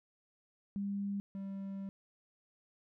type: tone pair in turn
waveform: sine / triangle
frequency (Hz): 200.1 / 195.42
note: G3 / G3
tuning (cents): +36 / -5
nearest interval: unison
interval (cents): 41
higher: first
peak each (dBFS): -34 / -37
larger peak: first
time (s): 0.76-1.2 / 1.35-1.89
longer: second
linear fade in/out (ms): 0
effects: none